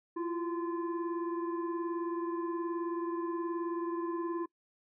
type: tone with frequency modulation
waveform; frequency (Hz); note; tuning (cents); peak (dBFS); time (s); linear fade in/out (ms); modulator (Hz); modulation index
sine; 337.6; E4; +41; -32; 0.16-4.46; 10; 694; 0.8
effects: noise-tail reverb RT60 0.1 s tail -23 dB re dry